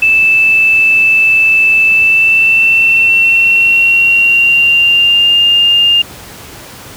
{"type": "tone with pitch glide", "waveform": "sine", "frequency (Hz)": [2637, 2810], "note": ["E7", "F7"], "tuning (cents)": [0, 10], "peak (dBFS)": -5, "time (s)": [0.02, 6.02], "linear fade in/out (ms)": 5, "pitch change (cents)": 110, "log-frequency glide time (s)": [1.87, 5.35], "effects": ["pink hiss -31 dBFS RMS until 6.96 s", "high-pass 60 Hz 12 dB/octave"]}